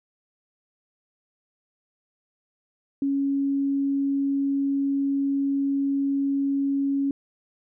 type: tone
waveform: sine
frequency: 277.2 Hz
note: C#4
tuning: in tune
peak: -21 dBFS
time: 3.02-7.11 s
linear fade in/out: 2 ms
effects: none